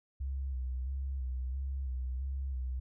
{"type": "tone with vibrato", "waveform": "sine", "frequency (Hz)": 65.41, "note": "C2", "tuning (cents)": 0, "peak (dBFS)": -33, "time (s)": [0.2, 2.8], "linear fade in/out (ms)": 10, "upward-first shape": "square", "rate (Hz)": 1.5, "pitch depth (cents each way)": 50, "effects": []}